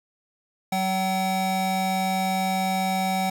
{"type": "tone pair together", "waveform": "square", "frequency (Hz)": [188.3, 760.4], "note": ["F#3", "F#5"], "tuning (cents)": [31, 47], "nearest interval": "2 octaves", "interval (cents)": 2416, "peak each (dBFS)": [-27, -25], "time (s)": [0.72, 3.3], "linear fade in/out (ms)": 5, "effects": []}